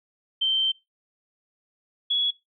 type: tone pair in turn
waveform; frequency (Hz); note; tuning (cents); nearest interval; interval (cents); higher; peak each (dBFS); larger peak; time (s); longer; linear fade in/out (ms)
sine; 3119 / 3368; G7 / G#7; -9 / +24; minor second; 133; second; -20; neither; 0.41-0.72 / 2.1-2.31; first; 10
effects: noise-tail reverb RT60 0.2 s tail -22 dB re dry